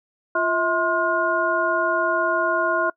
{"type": "tone cluster", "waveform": "sine", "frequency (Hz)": [346.5, 647, 1055, 1429], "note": ["F4", "E5", "C6", "F6"], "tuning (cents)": [-14, -32, 14, 39], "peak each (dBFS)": [-27, -23, -24, -22], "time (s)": [0.35, 2.9], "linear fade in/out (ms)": 5, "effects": ["noise-tail reverb RT60 0.1 s tail -24 dB re dry"]}